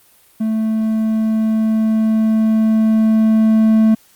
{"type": "tone with level ramp", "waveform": "triangle", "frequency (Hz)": 220, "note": "A3", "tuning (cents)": 0, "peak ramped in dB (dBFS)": [-13, -6], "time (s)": [0.4, 3.95], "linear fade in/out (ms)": 10, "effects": ["white hiss -51 dBFS RMS until 4.15 s", "Opus 32 kbps"]}